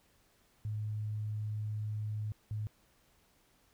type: tone bursts at uneven times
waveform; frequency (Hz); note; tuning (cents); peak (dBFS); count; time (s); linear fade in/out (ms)
sine; 106.6; G#2; +46; -34; 2; 0.65-2.32 / 2.51-2.67; 0
effects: pink hiss -69 dBFS RMS until 3.73 s